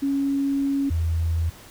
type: tone pair in turn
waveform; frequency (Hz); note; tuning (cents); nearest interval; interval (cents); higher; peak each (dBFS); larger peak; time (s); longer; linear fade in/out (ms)
sine; 277.2 / 82.41; C#4 / E2; 0 / 0; octave + major sixth; 2100; first; -20; neither; 0.02-0.9 / 0.9-1.5; first; 10
effects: pink hiss -46 dBFS RMS until 1.7 s